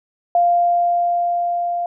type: tone with level ramp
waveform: sine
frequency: 697 Hz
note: F5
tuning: 4 cents flat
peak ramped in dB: -11 to -19 dBFS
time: 0.35-1.86 s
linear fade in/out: 2 ms
effects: none